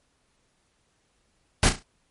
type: noise with echo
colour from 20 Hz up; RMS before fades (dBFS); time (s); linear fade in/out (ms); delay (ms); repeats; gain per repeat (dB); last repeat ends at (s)
pink; -18; 1.63-1.69; 0; 34; 4; -9; 1.826
effects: pink hiss -69 dBFS RMS until 2.1 s + MP3 48 kbps